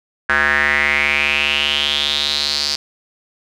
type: tone with band-pass filter sweep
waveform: square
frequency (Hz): 72.5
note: D2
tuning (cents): -22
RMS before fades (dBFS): -17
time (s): 0.29-2.76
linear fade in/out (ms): 5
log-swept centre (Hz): 1600 to 4800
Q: 6.1
effects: none

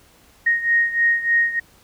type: beating tone pair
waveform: sine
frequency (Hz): 1864.7 / 1868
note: A#6 / A#6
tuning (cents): 0 / +3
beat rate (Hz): 3.3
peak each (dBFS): -17 / -21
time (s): 0.46-1.6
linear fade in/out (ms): 10
effects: pink hiss -53 dBFS RMS until 1.83 s

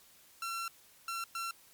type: tone bursts at uneven times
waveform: sawtooth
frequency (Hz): 1356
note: E6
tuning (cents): +49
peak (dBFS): -32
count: 3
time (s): 0.42-0.68 / 1.08-1.24 / 1.35-1.51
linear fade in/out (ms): 2
effects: white hiss -61 dBFS RMS until 1.73 s + MP3 96 kbps

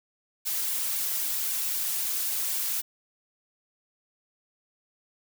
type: noise with flanger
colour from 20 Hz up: blue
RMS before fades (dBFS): -29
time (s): 0.45-2.82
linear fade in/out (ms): 20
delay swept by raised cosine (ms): 1.5 to 3.4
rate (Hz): 3.8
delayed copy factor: -0.7
effects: none

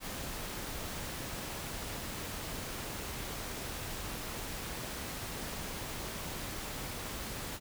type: noise with amplitude modulation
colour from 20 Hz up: pink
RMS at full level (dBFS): -39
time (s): 0-7.6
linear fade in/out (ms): 50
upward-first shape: sine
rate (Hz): 234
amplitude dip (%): 30
effects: none

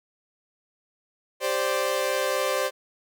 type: chord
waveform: sawtooth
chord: G suspended fourth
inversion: none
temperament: equal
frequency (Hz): 392 / 523.3 / 587.3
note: G4 / C5 / D5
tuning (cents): 0 / 0 / 0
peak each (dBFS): -28 / -22 / -24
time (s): 1.4-2.71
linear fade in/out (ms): 50
effects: none

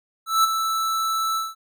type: tone with ADSR envelope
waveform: square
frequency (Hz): 1318.5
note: E6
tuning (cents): 0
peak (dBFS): -14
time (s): 0.26-1.55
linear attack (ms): 180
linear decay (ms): 17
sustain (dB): -8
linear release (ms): 190
effects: none

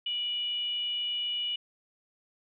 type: tone with frequency modulation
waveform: sine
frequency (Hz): 2932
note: F#7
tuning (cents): -16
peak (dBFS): -29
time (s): 0.06-1.56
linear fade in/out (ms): 5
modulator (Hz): 571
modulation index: 0.24
effects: none

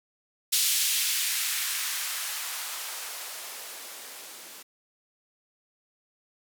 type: noise with band-pass filter sweep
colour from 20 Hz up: violet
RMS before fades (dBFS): -31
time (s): 0.52-4.63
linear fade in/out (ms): 10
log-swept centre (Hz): 3400 to 260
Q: 0.99
effects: none

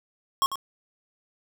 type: tone with echo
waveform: square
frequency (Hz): 1089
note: C#6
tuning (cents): -31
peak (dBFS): -20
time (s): 0.42-0.46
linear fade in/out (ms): 0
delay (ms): 96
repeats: 1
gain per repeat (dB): -10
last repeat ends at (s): 0.556
effects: none

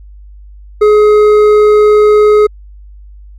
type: tone with hard clipping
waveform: sine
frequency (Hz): 421.5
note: G#4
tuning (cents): +26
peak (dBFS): -5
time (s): 0.81-2.47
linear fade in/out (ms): 10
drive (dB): 7
effects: added 50 Hz sine -31 dBFS peak until 3.38 s

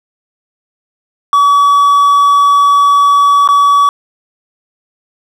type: tone with dropouts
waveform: triangle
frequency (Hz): 1139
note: C#6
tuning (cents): +47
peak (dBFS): -3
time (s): 1.33-3.89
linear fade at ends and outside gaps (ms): 1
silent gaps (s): 3.476-3.488
effects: 7-bit

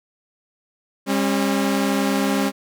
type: tone pair together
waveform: sawtooth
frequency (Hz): 200.7 / 271.7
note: G3 / C#4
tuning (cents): +41 / -35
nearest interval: perfect fourth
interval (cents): 524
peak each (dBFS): -17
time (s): 1.06-2.52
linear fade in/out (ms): 50
effects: none

